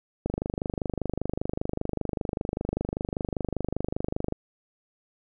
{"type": "click train", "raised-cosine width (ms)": 2, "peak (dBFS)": -14, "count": 103, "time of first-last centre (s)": [0.26, 4.324], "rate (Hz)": 25.1, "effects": []}